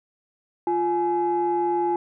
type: tone pair together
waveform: sine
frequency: 349.2 / 842.4 Hz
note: F4 / G#5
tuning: 0 / +24 cents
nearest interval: octave + minor third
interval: 1524 cents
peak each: -22 dBFS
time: 0.67-1.96 s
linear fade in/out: 2 ms
effects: tanh soft clip ceiling -14 dBFS